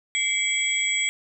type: tone cluster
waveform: sine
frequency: 2092 / 2290 / 3318 / 7820 Hz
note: C7 / D7 / G#7 / B8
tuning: -1 / -44 / -2 / -18 cents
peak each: -27 dBFS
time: 0.15-1.09 s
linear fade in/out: 0 ms
effects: none